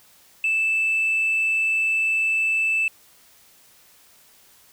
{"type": "tone", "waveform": "sine", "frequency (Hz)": 2637, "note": "E7", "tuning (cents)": 0, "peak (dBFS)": -17, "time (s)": [0.44, 2.88], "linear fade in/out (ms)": 2, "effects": ["tanh soft clip ceiling -16 dBFS", "white hiss -54 dBFS RMS until 4.72 s"]}